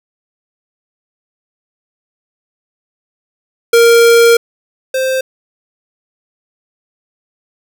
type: tone pair in turn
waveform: square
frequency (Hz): 466.2 / 523.3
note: A#4 / C5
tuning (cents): 0 / 0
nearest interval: major second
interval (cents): 200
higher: second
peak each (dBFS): -5 / -13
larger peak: first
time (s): 3.73-4.37 / 4.94-5.21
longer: first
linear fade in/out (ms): 5
effects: none